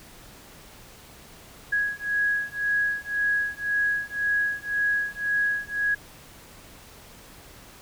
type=beating tone pair; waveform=sine; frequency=1661.2 / 1663.1 Hz; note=G#6 / G#6; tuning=0 / +2 cents; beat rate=1.9 Hz; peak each=-26 dBFS; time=1.72-5.95 s; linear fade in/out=10 ms; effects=pink hiss -48 dBFS RMS until 7.81 s